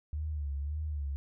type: tone with vibrato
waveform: sine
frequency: 73.42 Hz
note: D2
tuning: in tune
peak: -32 dBFS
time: 0.13-1.16 s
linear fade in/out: 0 ms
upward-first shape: sine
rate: 1.8 Hz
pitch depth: 90 cents each way
effects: none